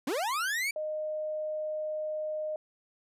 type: linear sweep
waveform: 40% pulse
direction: up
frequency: 233.8 to 2337 Hz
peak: -28 dBFS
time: 0.07-0.71 s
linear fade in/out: 5 ms
type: tone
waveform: sine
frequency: 616 Hz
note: D#5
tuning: 17 cents flat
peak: -31 dBFS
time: 0.76-2.56 s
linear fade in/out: 2 ms
effects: resampled to 32000 Hz